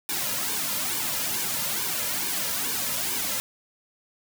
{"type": "noise with flanger", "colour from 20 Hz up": "white", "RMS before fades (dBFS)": -28, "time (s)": [0.09, 3.4], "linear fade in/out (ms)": 0, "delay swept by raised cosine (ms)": [1.5, 2.7], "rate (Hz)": 2.3, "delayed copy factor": -0.75, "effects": []}